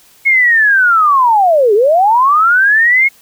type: linear two-way sweep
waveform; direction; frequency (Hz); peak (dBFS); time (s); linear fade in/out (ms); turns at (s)
sine; down then up; 2189 to 392 to 2189; -6; 0.25-3.09; 20; 1.74
effects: white hiss -46 dBFS RMS until 3.21 s